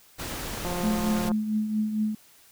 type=noise; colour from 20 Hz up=pink; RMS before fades=-34 dBFS; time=0.18-1.3 s; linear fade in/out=20 ms
type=click train; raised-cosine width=1 ms; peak=-20 dBFS; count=119; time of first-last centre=0.65-1.317 s; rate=177 Hz
type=tone with tremolo; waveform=sine; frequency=214.6 Hz; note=A3; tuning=43 cents flat; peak=-21 dBFS; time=0.83-2.15 s; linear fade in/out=5 ms; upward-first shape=triangle; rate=4.4 Hz; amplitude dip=60%
effects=white hiss -56 dBFS RMS until 2.51 s